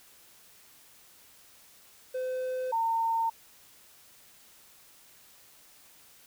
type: tone pair in turn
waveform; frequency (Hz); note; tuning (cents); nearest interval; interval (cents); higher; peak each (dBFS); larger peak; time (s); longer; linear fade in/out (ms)
triangle / sine; 512 / 910.4; C5 / A#5; -38 / -41; minor seventh; 997; second; -28 / -25; second; 2.14-2.72 / 2.72-3.3; neither; 10
effects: white hiss -57 dBFS RMS until 6.26 s